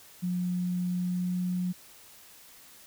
sine tone with pitch glide, 179.2 to 180.45 Hz, F3 to F#3, +45 to -43 cents, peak -27 dBFS, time 0.22-1.73 s, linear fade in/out 20 ms, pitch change +12 cents, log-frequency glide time 0.96-1.46 s, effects white hiss -53 dBFS RMS until 2.86 s

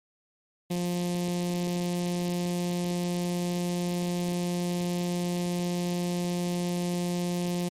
sawtooth tone with notch filter, 176.1 Hz, F3, 15 cents sharp, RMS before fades -29 dBFS, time 0.7-7.69 s, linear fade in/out 10 ms, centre 1400 Hz, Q 0.71, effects MP3 64 kbps

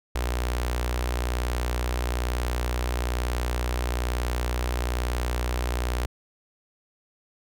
sawtooth tone with notch filter, 61.1 Hz, B1, 18 cents flat, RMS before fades -27 dBFS, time 0.15-6.06 s, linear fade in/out 5 ms, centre 170 Hz, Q 0.55, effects none

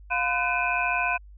sine tone cluster, 707 / 1012 / 1507 / 2429 / 2563 Hz, F5 / B5 / F#6 / D#7 / E7, +21 / +42 / +31 / -42 / -49 cents, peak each -29 dBFS, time 0.1-1.18 s, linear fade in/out 20 ms, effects added 50 Hz sine -44 dBFS peak until 1.37 s

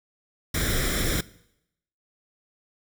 pink noise with comb filter, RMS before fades -25 dBFS, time 0.54-1.21 s, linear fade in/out 5 ms, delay 0.55 ms, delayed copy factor +0.75, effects noise-tail reverb RT60 0.8 s tail -20 dB re dry

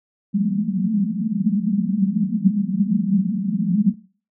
pink band-pass noise, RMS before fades -20 dBFS, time 0.33-3.94 s, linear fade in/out 20 ms, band 180 to 220 Hz, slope 96 dB/octave, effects noise-tail reverb RT60 0.4 s tail -19 dB re dry

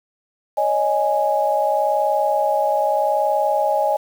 sine chord, C# suspended second, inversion none, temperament equal with one note detuned, 561.5 / 622.3 / 830.6 Hz, C#5 / D#5 / G#5, +22 / 0 / 0 cents, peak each -22 / -20 / -19 dBFS, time 0.57-3.97 s, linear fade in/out 10 ms, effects 7-bit

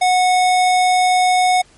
square tone, 733 Hz, F#5, 16 cents flat, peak -12 dBFS, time 0.01-1.62 s, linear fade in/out 10 ms, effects pink hiss -50 dBFS RMS until 1.77 s + MP3 48 kbps

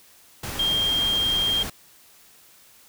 sine tone in noise, 3205 Hz, G7, 38 cents sharp, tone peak -20 dBFS, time 0.59-1.63 s, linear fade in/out 5 ms, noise pink, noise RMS -32 dBFS, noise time 0.43-1.7 s, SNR +9 dB, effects white hiss -53 dBFS RMS until 2.88 s

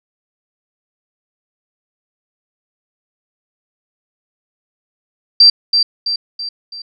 sine tone with echo, 4699 Hz, D8, in tune, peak -3 dBFS, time 5.4-5.5 s, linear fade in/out 5 ms, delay 330 ms, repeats 4, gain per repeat -6 dB, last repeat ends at 6.82 s, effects none

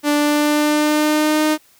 sawtooth tone with pitch glide, 293.7 to 307.4 Hz, D4 to D#4, 0 to -21 cents, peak -10 dBFS, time 0.03-1.58 s, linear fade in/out 50 ms, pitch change +79 cents, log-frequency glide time 0.14-1.45 s, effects white hiss -53 dBFS RMS until 1.79 s

